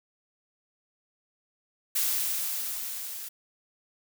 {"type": "noise with level ramp", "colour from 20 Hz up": "blue", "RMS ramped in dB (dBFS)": [-26, -39], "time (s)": [1.95, 3.29], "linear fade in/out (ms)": 10, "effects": []}